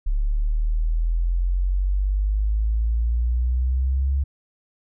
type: exponential sweep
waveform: sine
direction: up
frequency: 35.27 to 69.3 Hz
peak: -18 dBFS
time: 0.06-4.24 s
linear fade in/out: 10 ms
effects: none